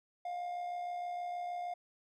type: tone with amplitude modulation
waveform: triangle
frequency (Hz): 708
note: F5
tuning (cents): +23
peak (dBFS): -33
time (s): 0.25-1.74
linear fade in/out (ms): 5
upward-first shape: sine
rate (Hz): 66.4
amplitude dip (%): 40
effects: none